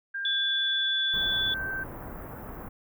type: tone with pitch glide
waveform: sine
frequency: 1597 to 1556 Hz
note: G6 to G6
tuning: +32 to -13 cents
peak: -30 dBFS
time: 0.14-1.84 s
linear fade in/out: 10 ms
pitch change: -45 cents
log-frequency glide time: 0.27-1.6 s
type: tone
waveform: sine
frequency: 3449 Hz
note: A7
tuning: 35 cents flat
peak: -25 dBFS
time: 0.25-1.54 s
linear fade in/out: 2 ms
type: band-stop noise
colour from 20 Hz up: pink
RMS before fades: -40 dBFS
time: 1.13-2.69 s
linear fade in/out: 10 ms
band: 1500 to 16000 Hz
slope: 24 dB/octave
effects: none